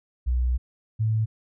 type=tone pair in turn; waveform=sine; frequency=61.74 / 110.01 Hz; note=B1 / A2; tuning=0 / 0 cents; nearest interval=minor seventh; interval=1000 cents; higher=second; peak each=-20 dBFS; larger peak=neither; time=0.26-0.58 / 0.99-1.26 s; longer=first; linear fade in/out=20 ms; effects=none